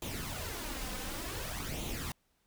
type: noise with flanger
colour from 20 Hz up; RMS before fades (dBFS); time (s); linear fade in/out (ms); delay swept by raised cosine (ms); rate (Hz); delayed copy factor
pink; -39; 0.02-2.12; 2; 0.29 to 3.99; 0.55; +0.6
effects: pink hiss -75 dBFS RMS until 2.46 s